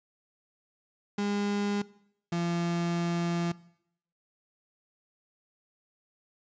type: tone pair in turn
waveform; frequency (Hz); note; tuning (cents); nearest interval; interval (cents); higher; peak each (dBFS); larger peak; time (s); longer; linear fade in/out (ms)
35% pulse; 203.6 / 171.21; G#3 / F3; -34 / -34; minor third; 300; first; -26; neither; 1.18-1.82 / 2.32-3.52; second; 5
effects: noise-tail reverb RT60 0.7 s tail -20 dB re dry + resampled to 16000 Hz